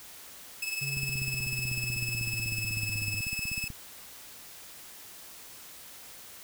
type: tone with tremolo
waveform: sawtooth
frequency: 2600 Hz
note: E7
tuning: 24 cents flat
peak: -26 dBFS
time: 0.62-3.68 s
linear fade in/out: 5 ms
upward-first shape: sine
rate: 20 Hz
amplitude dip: 60%
type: linear sweep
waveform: triangle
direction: down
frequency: 138.59 to 101.9 Hz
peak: -33 dBFS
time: 0.81-3.21 s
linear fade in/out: 10 ms
type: click train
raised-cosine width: 5 ms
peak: -28 dBFS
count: 45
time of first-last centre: 0.97-3.703 s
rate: 16.1 Hz
effects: white hiss -48 dBFS RMS until 6.43 s